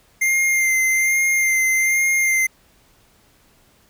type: tone with vibrato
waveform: square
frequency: 2100 Hz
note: C7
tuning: 6 cents sharp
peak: -16 dBFS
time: 0.21-2.47 s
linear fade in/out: 10 ms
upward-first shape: sine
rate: 1.2 Hz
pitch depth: 24 cents each way
effects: pink hiss -56 dBFS RMS until 3.89 s

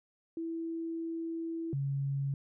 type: tone pair in turn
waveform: sine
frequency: 329.6 / 138.58 Hz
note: E4 / C#3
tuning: 0 / 0 cents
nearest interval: octave + minor third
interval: 1500 cents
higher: first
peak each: -34 / -30 dBFS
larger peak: second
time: 0.37-1.73 / 1.73-2.34 s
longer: first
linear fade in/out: 2 ms
effects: none

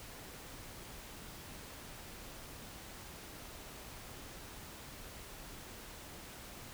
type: silence
effects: pink hiss -50 dBFS RMS until 6.73 s

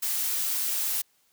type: noise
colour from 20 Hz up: blue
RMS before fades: -28 dBFS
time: 0.02-1.02 s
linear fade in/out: 10 ms
effects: white hiss -67 dBFS RMS until 1.32 s

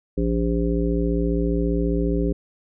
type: harmonic tone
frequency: 57.4 Hz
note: A#1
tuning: 26 cents flat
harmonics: 1 / 3 / 5 / 7 / 9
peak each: -23 / -25 / -25 / -26 / -31 dBFS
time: 0.17-2.33 s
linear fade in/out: 10 ms
effects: none

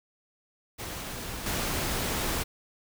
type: noise with level steps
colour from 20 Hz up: pink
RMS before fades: -37 / -30 dBFS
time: 0.78-2.44 s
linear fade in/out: 20 ms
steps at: 1.46 s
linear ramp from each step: 2 ms
effects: none

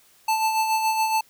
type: tone with tremolo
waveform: square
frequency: 880 Hz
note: A5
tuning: in tune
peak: -19 dBFS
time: 0.28-1.21 s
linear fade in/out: 5 ms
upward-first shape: sine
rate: 7.1 Hz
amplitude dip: 45%
effects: white hiss -57 dBFS RMS until 1.29 s

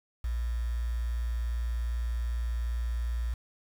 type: tone with quantisation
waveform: sine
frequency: 58.7 Hz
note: A#1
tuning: 13 cents sharp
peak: -28 dBFS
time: 0.24-3.34 s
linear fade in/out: 5 ms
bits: 8
effects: none

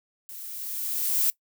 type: noise with level ramp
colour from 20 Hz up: violet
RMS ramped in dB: -41 to -22 dBFS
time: 0.29-1.3 s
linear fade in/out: 0 ms
effects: noise-tail reverb RT60 0.1 s tail -21 dB re dry

